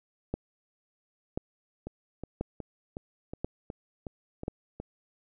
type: two click trains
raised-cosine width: 2 ms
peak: -24 / -17 dBFS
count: 9 / 5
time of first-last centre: 1.87-4.8 / 0.34-4.481 s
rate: 2.73 / 0.966 Hz
effects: none